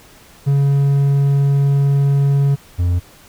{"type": "tone pair in turn", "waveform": "triangle", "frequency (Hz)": [140, 88.01], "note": ["C#3", "F2"], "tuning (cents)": [18, 14], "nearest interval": "minor sixth", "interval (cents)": 804, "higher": "first", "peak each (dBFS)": [-9, -11], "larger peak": "first", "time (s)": [[0.46, 2.56], [2.78, 3]], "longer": "first", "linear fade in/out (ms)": 20, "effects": ["pink hiss -45 dBFS RMS until 3.28 s"]}